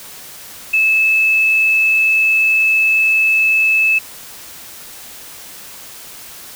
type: tone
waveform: sine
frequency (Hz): 2611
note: E7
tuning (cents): -17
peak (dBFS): -10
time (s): 0.73-3.99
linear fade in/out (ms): 10
effects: white hiss -35 dBFS RMS until 6.55 s